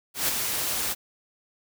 white noise with ADSR envelope, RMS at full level -23 dBFS, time 0.14-0.95 s, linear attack 140 ms, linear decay 17 ms, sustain -5 dB, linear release 31 ms, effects none

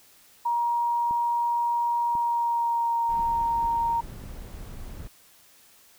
sine tone with pitch glide, 946 to 929.7 Hz, A#5 to A#5, +25 to -5 cents, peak -22 dBFS, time 0.45-4.01 s, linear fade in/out 10 ms, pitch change -30 cents, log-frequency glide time 2.08-3.12 s
click train, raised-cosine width 3 ms, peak -29 dBFS, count 4, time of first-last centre 1.11-4.238 s, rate 0.959 Hz
brown noise, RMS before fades -39 dBFS, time 3.09-5.08 s, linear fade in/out 10 ms
effects white hiss -56 dBFS RMS until 5.98 s

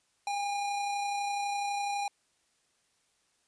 square tone with amplitude modulation, 810 Hz, G#5, 43 cents flat, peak -30 dBFS, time 0.27-2.08 s, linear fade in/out 2 ms, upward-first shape sine, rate 32 Hz, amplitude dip 25%, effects white hiss -72 dBFS RMS until 3.47 s + resampled to 22050 Hz

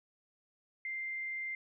sine tone, 2093 Hz, C7, in tune, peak -36 dBFS, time 0.85-1.55 s, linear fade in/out 2 ms, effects none

